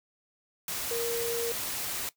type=tone in noise; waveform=sine; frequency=467.7 Hz; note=A#4; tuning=6 cents sharp; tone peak=-29 dBFS; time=0.91-1.52 s; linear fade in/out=2 ms; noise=white; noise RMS=-34 dBFS; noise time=0.68-2.09 s; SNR=+2 dB; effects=noise-tail reverb RT60 0.1 s tail -17 dB re dry